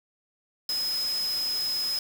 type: tone in noise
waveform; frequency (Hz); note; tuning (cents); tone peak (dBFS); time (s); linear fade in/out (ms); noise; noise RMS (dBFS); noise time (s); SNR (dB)
sine; 5090; D#8; +39; -26; 0.69-1.99; 2; white; -38; 0.69-1.99; +9
effects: none